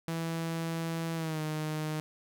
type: tone with pitch glide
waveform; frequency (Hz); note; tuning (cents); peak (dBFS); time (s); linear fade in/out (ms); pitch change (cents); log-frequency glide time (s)
sawtooth; 164.7 to 154.56; E3 to D#3; -1 to -11; -28; 0.08-2; 0; -110; 1.15-1.41
effects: none